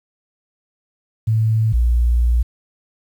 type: tone pair in turn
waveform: sine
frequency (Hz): 110.7 / 59.34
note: A2 / A#1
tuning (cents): +11 / +31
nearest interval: major seventh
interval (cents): 1080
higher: first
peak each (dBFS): -13 / -12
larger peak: second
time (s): 1.27-1.73 / 1.73-2.43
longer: second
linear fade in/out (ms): 10
effects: 8-bit